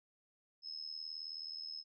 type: tone with amplitude modulation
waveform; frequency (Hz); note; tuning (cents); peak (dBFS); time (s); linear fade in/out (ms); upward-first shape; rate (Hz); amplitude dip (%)
sine; 5180; E8; -31; -39; 0.62-1.84; 50; sine; 79; 80
effects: none